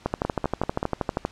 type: two click trains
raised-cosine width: 1 ms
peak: -9 / -10 dBFS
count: 16 / 4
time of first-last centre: 0.06-1.25 / 0.25-0.829 s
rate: 12.6 / 5.18 Hz
effects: pink hiss -52 dBFS RMS until 1.31 s + low-pass 6000 Hz 12 dB/octave